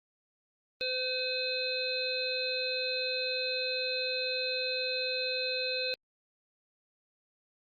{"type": "harmonic tone with a mistuned harmonic", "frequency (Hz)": 511, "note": "C5", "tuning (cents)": -41, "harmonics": [1, 3, 5, 7, 8], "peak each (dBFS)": [-35, -43, -36, -41, -34], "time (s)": [0.81, 5.94], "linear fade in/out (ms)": 0, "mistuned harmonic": 7, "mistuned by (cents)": 28, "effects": ["Opus 32 kbps"]}